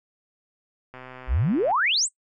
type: click train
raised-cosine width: 0.5 ms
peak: -26 dBFS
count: 100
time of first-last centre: 0.94-1.713 s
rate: 128 Hz
type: exponential sweep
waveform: sine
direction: up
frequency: 45.13 to 9100 Hz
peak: -19 dBFS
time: 1.27-2.09 s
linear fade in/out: 50 ms
effects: noise-tail reverb RT60 0.1 s tail -21 dB re dry

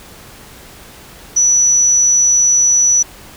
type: tone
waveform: sine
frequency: 5920 Hz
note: F#8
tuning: in tune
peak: -8 dBFS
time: 1.36-3.03 s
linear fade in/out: 10 ms
effects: pink hiss -38 dBFS RMS until 3.36 s

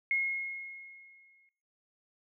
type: tone with exponential decay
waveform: sine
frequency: 2159 Hz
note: C#7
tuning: 46 cents flat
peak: -25 dBFS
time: 0.11-1.49 s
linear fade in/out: 1 ms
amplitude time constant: 300 ms
effects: noise-tail reverb RT60 0.6 s tail -23 dB re dry

